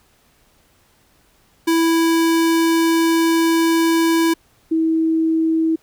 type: tone pair in turn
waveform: square / sine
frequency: 329.6 / 322.8 Hz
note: E4 / E4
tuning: 0 / -36 cents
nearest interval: unison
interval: 36 cents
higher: first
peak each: -14 dBFS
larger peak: neither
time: 1.67-4.34 / 4.71-5.76 s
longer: first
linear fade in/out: 10 ms
effects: pink hiss -57 dBFS RMS until 5.82 s